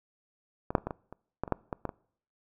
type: clicks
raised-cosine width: 1 ms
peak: -19 / -7 / -27 / -18 / -20 / -29 / -16 / -25 / -11 / -18 / -17 / -23 dBFS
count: 12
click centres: 0.705 / 0.752 / 0.782 / 0.87 / 0.908 / 1.126 / 1.436 / 1.478 / 1.523 / 1.728 / 1.853 / 1.892 s
effects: noise-tail reverb RT60 0.6 s tail -24 dB re dry